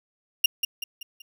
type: tone with echo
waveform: 35% pulse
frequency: 2811 Hz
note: F7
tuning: 11 cents sharp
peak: -13 dBFS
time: 0.44-0.46 s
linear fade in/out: 5 ms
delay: 190 ms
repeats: 4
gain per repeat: -7 dB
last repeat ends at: 1.22 s
effects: none